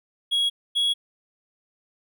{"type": "tone pair in turn", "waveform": "triangle", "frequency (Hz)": [3317, 3335], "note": ["G#7", "G#7"], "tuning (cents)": [-3, 7], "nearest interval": "unison", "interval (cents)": 10, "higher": "second", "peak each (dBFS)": -18, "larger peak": "neither", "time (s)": [[0.31, 0.5], [0.75, 0.94]], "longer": "neither", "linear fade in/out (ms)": 20, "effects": []}